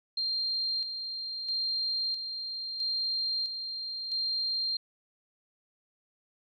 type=tone with tremolo; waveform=sine; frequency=4186 Hz; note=C8; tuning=in tune; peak=-28 dBFS; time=0.17-4.77 s; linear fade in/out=5 ms; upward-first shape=square; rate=0.76 Hz; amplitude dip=50%; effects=none